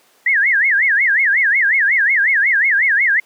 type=tone with vibrato; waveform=sine; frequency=1867 Hz; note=A#6; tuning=2 cents sharp; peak=-11 dBFS; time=0.26-3.2 s; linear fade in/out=5 ms; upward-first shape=sine; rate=5.5 Hz; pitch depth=280 cents each way; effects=pink hiss -53 dBFS RMS until 3.25 s + high-pass 400 Hz 12 dB/octave